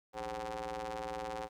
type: ring-modulated tone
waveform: sawtooth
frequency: 115.3 Hz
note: A#2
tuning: 19 cents flat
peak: -31 dBFS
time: 0.13-1.49 s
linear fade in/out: 50 ms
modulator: 643 Hz
effects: low-pass 8000 Hz 12 dB/octave + 12-bit